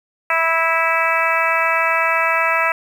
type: harmonic tone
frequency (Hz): 327.9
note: E4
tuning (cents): -9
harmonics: 2 / 3 / 4 / 5 / 6 / 7 / 8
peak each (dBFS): -23 / -22 / -20 / -24 / -22 / -23 / -23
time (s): 0.3-2.72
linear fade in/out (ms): 2
effects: 7-bit